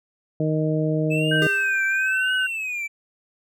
harmonic tone, 155.56 Hz, D#3, in tune, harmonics 1 / 2 / 3 / 4, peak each -22 / -25 / -27 / -28 dBFS, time 0.4-1.47 s, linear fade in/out 2 ms
triangle tone with vibrato, 2600 Hz, E7, 24 cents flat, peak -24 dBFS, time 1.1-2.88 s, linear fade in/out 20 ms, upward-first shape triangle, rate 1 Hz, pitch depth 200 cents each way
sine tone with pitch glide, 1561 to 1517.4 Hz, G6 to F#6, -8 to +43 cents, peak -20 dBFS, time 1.31-2.47 s, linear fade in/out 10 ms, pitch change -49 cents, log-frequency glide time 1.96-2.22 s
square tone with exponential decay, 405.3 Hz, G#4, 42 cents flat, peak -23 dBFS, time 1.42-1.87 s, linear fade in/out 0 ms, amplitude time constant 96 ms
effects none

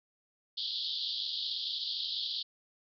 pink band-pass noise, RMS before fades -36 dBFS, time 0.57-2.43 s, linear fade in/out 10 ms, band 3200 to 4800 Hz, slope 96 dB/octave, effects none

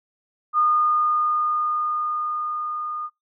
sine tone with level ramp, 1222 Hz, D#6, 32 cents flat, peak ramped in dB -15 to -27 dBFS, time 0.53-3.1 s, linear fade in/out 50 ms, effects noise-tail reverb RT60 0.2 s tail -24 dB re dry

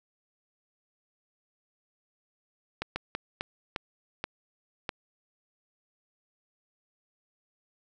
slowing click train, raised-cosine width 0.3 ms, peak -15 dBFS, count 7, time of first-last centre 2.82-4.892 s, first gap 140 ms, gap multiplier 1.36, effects none

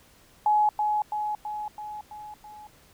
sine tone with echo, 844 Hz, G#5, 28 cents sharp, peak -18 dBFS, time 0.46-0.69 s, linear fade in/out 2 ms, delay 330 ms, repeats 6, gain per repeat -4 dB, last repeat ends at 2.67 s, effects pink hiss -57 dBFS RMS until 2.93 s

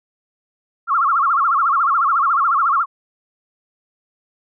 sine tone with vibrato, 1230 Hz, D#6, 20 cents flat, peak -13 dBFS, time 0.87-2.86 s, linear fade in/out 50 ms, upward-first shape sine, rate 14 Hz, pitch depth 220 cents each way, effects none

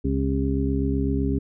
harmonic tone with a mistuned harmonic, 67.9 Hz, C#2, 35 cents flat, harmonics 1 / 2 / 3 / 4 / 6, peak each -25 / -28 / -30 / -25 / -30 dBFS, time 0.04-1.39 s, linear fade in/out 10 ms, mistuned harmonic 6, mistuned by -18 cents, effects none

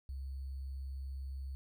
sine tone with sample-and-hold, 67.2 Hz, C2, 47 cents sharp, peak -39 dBFS, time 0.09-1.55 s, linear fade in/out 0 ms, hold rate 4410 Hz, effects none

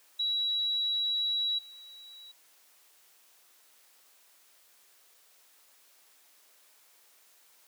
sine tone with level steps, 3897 Hz, B7, 24 cents flat, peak -27 / -47 dBFS, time 0.19-2.32 s, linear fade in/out 10 ms, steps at 1.58 s, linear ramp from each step 10 ms, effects white hiss -62 dBFS RMS until 7.67 s + high-pass 400 Hz 12 dB/octave

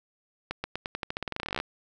accelerating click train, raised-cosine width 0.3 ms, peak -15 dBFS, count 23, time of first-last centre 0.51-1.601 s, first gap 130 ms, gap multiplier 0.89, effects none

